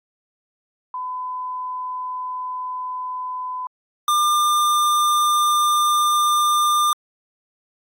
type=tone pair in turn; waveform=sine / square; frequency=1008 / 1198.7 Hz; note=B5 / D6; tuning=+35 / +35 cents; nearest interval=minor third; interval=300 cents; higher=second; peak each=-25 / -16 dBFS; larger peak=second; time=0.94-3.67 / 4.08-6.93 s; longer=second; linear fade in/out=2 ms; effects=AAC 64 kbps